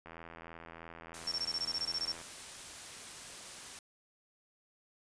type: click train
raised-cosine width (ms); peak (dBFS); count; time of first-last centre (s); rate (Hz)
0.5; -33; 180; 0.06-2.214; 83.1
type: noise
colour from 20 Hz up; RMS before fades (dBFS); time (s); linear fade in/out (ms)
white; -47; 1.14-3.79; 2
type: tone bursts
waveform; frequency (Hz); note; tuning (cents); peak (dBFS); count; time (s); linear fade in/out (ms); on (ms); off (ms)
sine; 5460; F8; -40; -32; 13; 1.27-2.121; 5; 47; 20
effects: resampled to 22050 Hz